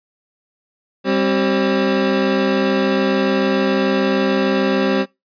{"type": "tone cluster", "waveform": "square", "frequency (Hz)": [198.3, 265.1, 383.8, 535], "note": ["G3", "C4", "G4", "C5"], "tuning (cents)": [20, 23, -37, 38], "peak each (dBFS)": -21, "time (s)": [1.04, 5.06], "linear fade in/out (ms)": 50, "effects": ["noise-tail reverb RT60 0.2 s tail -23 dB re dry", "resampled to 11025 Hz"]}